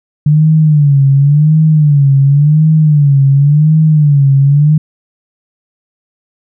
sine tone with vibrato, 147 Hz, D3, 2 cents sharp, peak -4 dBFS, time 0.26-4.78 s, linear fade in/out 5 ms, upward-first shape sine, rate 0.92 Hz, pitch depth 120 cents each way, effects none

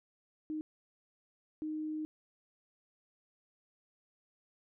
sine tone bursts at uneven times, 309.2 Hz, D#4, 11 cents flat, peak -35 dBFS, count 2, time 0.5-0.61 / 1.62-2.05 s, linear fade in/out 0 ms, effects none

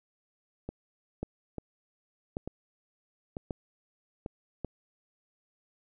two click trains, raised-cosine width 2 ms, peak -20 / -23 dBFS, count 4 / 5, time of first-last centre 1.23-4.647 / 0.69-4.261 s, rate 0.878 / 1.12 Hz, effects none

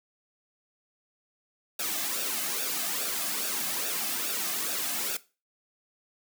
white noise with flanger, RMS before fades -31 dBFS, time 1.79-5.17 s, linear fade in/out 5 ms, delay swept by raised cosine 0.96 to 2.16 ms, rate 2.4 Hz, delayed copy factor -0.65, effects noise-tail reverb RT60 0.3 s tail -18 dB re dry + high-pass 200 Hz 12 dB/octave

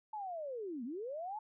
sine linear two-way sweep, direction down then up, 880 to 221.7 to 880 Hz, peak -39 dBFS, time 0.13-1.39 s, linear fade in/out 5 ms, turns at 0.84 s, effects none

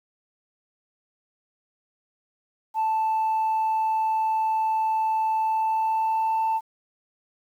sine tone with pitch glide, 880 to 888.7 Hz, A5 to A5, 0 to +17 cents, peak -19 dBFS, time 2.74-6.61 s, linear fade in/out 50 ms, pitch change +17 cents, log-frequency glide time 5.41-6.46 s, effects tanh soft clip ceiling -19 dBFS + 9-bit

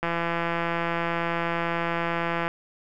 click train, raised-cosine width 0.5 ms, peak -12 dBFS, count 415, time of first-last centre 0.03-2.48 s, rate 169 Hz, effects none

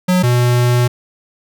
square tone pair in turn, 182.1 / 122.28 Hz, F#3 / B2, -27 / -17 cents, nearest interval perfect fifth, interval 690 cents, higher first, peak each -11 dBFS, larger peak neither, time 0.08-0.23 / 0.23-0.88 s, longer second, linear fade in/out 10 ms, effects none

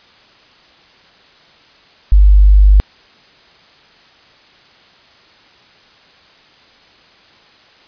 sine tone, 49.8 Hz, G1, 28 cents sharp, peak -3 dBFS, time 2.12-2.8 s, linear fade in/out 0 ms, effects white hiss -46 dBFS RMS until 7.87 s + resampled to 11025 Hz

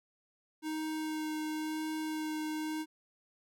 square tone with vibrato, 311.1 Hz, D#4, in tune, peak -35 dBFS, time 0.62-2.86 s, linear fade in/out 50 ms, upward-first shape sine, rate 0.96 Hz, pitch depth 10 cents each way, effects none

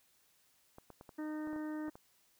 clicks, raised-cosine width 1 ms, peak -37 dBFS, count 9, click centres 0.784 / 0.903 / 1.011 / 1.092 / 1.473 / 1.531 / 1.562 / 1.882 / 1.955 s
harmonic tone, 306.7 Hz, D#4, 25 cents flat, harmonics 1 / 2 / 3 / 4 / 5 / 6, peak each -38 / -50 / -53 / -56 / -56 / -56 dBFS, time 1.18-1.9 s, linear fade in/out 10 ms
effects white hiss -71 dBFS RMS until 2.39 s

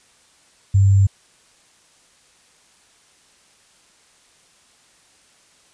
sine tone with sample-and-hold, 98 Hz, G2, in tune, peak -10 dBFS, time 0.74-1.07 s, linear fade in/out 10 ms, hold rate 7350 Hz, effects white hiss -55 dBFS RMS until 5.73 s + resampled to 22050 Hz

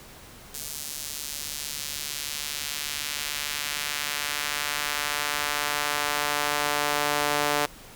sawtooth tone with high-pass filter sweep, 146.6 Hz, D3, 3 cents flat, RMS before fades -29 dBFS, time 0.54-7.66 s, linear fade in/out 5 ms, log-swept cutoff 6600 to 580 Hz, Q 0.76, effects pink hiss -47 dBFS RMS until 7.95 s

